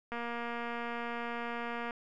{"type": "click train", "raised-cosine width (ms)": 0.5, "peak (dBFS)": -24, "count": 423, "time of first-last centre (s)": [0.12, 1.908], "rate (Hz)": 236, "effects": []}